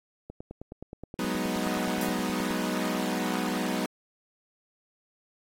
click train, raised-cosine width 2 ms, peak -26 dBFS, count 22, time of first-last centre 0.3-2.508 s, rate 9.51 Hz
sawtooth chord, G# minor seventh, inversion third, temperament equal, 185 / 207.7 / 246.9 / 311.1 Hz, F#3 / G#3 / B3 / D#4, 0 / 0 / 0 / 0 cents, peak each -29 / -30 / -28 / -30 dBFS, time 1.19-3.86 s, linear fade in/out 2 ms
blue noise with exponential decay, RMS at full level -34 dBFS, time 2.01-2.3 s, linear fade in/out 1 ms, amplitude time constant 63 ms
effects AAC 48 kbps

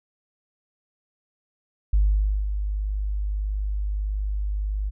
sine tone with ADSR envelope, 50.8 Hz, G#1, 38 cents flat, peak -14 dBFS, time 1.93-4.91 s, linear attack 6 ms, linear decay 520 ms, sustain -9 dB, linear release 29 ms, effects tanh soft clip ceiling -11 dBFS

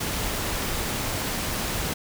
pink noise, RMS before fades -28 dBFS, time 0-1.94 s, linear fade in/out 10 ms, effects none

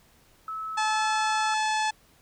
sine tone with pitch glide, 1300 to 1327.3 Hz, E6 to E6, -24 to +12 cents, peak -31 dBFS, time 0.48-1.54 s, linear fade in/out 2 ms, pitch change +36 cents, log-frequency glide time 0.85-1.05 s
harmonic tone, 864 Hz, A5, 32 cents flat, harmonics 1 / 2 / 3 / 4 / 5 / 6 / 7 / 8 / 9 / 10, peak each -25 / -31 / -35 / -37 / -39 / -41 / -42 / -43 / -44 / -45 dBFS, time 0.77-1.91 s, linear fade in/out 10 ms
effects pink hiss -60 dBFS RMS until 2.21 s

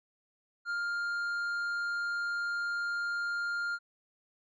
sine tone with tanh clipping, 1403 Hz, F6, 8 cents sharp, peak -32 dBFS, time 0.65-3.79 s, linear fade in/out 50 ms, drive 6 dB, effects none

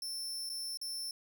sawtooth tone with dropouts, 5360 Hz, E8, 28 cents sharp, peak -35 dBFS, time 0.02-1.11 s, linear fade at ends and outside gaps 2 ms, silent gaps 0.493-0.498 / 0.773-0.814 s, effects none

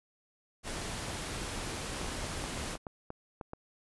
pink noise, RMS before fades -38 dBFS, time 0.63-2.78 s, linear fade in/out 50 ms
clicks, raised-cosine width 1 ms, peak -26 dBFS, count 11, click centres 2.015 / 2.045 / 2.083 / 2.243 / 2.44 / 2.576 / 2.754 / 2.868 / 3.104 / 3.412 / 3.534 s
effects resampled to 24000 Hz

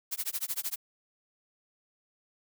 blue noise with tremolo, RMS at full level -31 dBFS, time 0.11-0.76 s, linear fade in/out 20 ms, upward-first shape sine, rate 13 Hz, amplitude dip 100%, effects none

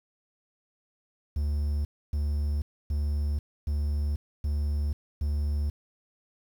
triangle tone bursts, 73.2 Hz, D2, 5 cents flat, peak -23 dBFS, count 6, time 1.36-5.7 s, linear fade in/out 5 ms, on 490 ms, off 280 ms, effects 9-bit

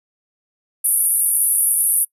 pink band-pass noise, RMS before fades -17 dBFS, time 0.84-2.05 s, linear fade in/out 10 ms, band 9500 to 12000 Hz, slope 96 dB/octave, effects noise-tail reverb RT60 0.1 s tail -25 dB re dry

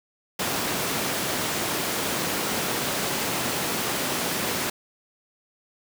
pink high-pass noise, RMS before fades -27 dBFS, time 0.39-4.7 s, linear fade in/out 5 ms, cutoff 180 Hz, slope 12 dB/octave, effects none

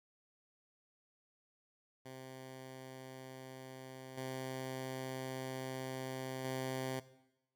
10% pulse tone with level steps, 130.81 Hz, C3, in tune, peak -40 / -32 / -29 dBFS, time 2.05-7 s, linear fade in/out 10 ms, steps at 4.17 / 6.44 s, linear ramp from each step 10 ms, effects noise-tail reverb RT60 0.9 s tail -17 dB re dry

